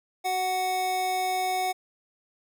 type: tone pair together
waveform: square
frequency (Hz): 373.7 / 740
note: F#4 / F#5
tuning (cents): +17 / 0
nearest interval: octave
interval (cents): 1183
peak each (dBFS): -36 / -26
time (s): 0.24-1.73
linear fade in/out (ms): 20
effects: none